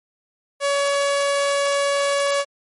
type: tone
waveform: sawtooth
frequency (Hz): 564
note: C#5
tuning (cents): +30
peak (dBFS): -14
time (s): 0.6-2.45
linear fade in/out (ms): 50
effects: MP3 48 kbps